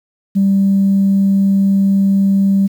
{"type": "tone", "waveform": "sine", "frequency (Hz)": 196, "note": "G3", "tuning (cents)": 0, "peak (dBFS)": -8, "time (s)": [0.35, 2.68], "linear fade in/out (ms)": 20, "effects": ["tanh soft clip ceiling -5 dBFS", "7-bit"]}